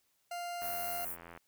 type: tone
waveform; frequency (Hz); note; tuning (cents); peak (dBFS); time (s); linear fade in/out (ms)
40% pulse; 698.5; F5; 0; -37; 0.31-1.05; 5
type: high-pass noise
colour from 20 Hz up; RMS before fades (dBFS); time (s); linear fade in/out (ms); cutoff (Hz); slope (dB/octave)
white; -40; 0.6-1.17; 50; 11000; 24
type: click train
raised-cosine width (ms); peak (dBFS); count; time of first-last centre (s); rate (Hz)
0.5; -34; 65; 0.62-1.375; 84.8
effects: white hiss -75 dBFS RMS until 1.47 s